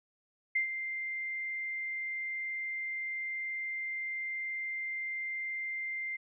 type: tone with ADSR envelope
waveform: sine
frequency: 2093 Hz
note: C7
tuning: in tune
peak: -25 dBFS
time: 0.55-6.17 s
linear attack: 9 ms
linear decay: 110 ms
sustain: -9 dB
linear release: 15 ms
effects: none